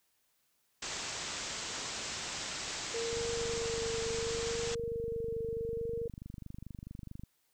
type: low-pass noise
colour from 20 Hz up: white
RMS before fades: -40 dBFS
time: 0.82-4.75 s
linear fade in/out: 5 ms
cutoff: 7900 Hz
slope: 96 dB/octave
type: tone with vibrato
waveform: sine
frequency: 460.6 Hz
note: A#4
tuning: 21 cents flat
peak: -34 dBFS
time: 2.94-6.08 s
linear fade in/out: 5 ms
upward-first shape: triangle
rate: 0.7 Hz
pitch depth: 21 cents each way
type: click train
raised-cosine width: 5 ms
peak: -32 dBFS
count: 102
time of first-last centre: 3.13-7.236 s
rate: 24.6 Hz
effects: white hiss -75 dBFS RMS until 7.53 s